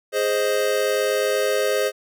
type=chord; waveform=square; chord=Ab major; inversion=none; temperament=equal; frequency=415.3 / 523.3 / 622.3 Hz; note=Ab4 / C5 / Eb5; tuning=0 / 0 / 0 cents; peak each=-24 / -23 / -26 dBFS; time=0.12-1.92 s; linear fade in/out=50 ms; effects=none